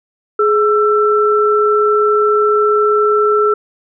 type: tone pair together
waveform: sine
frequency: 420.5 / 1335 Hz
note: G#4 / E6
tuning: +22 / +22 cents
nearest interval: octave + minor sixth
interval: 2000 cents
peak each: -11 / -13 dBFS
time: 0.39-3.54 s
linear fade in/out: 5 ms
effects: none